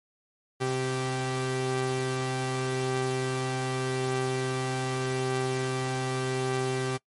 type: tone pair together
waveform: sawtooth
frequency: 130.28 / 390 Hz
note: C3 / G4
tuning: -7 / -9 cents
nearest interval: octave + perfect fifth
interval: 1898 cents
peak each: -26 dBFS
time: 0.6-6.98 s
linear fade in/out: 20 ms
effects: noise-tail reverb RT60 0.1 s tail -23 dB re dry + MP3 48 kbps